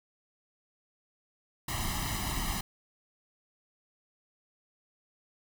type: noise with comb filter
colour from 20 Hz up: pink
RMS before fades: -33 dBFS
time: 1.68-2.61 s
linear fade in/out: 5 ms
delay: 1 ms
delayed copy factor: +0.95
effects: none